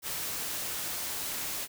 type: noise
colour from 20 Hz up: white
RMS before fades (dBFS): -35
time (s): 0.02-1.68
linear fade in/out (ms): 50
effects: none